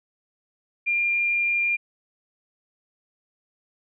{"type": "tone", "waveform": "sine", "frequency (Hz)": 2398, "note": "D7", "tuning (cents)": 36, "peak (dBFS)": -20, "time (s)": [0.86, 1.77], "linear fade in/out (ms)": 20, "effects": []}